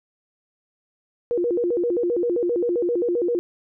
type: tone with vibrato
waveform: sine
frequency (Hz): 409.3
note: G#4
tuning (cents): -25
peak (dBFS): -19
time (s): 1.31-3.39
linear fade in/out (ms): 0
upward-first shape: square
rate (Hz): 7.6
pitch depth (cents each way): 270
effects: none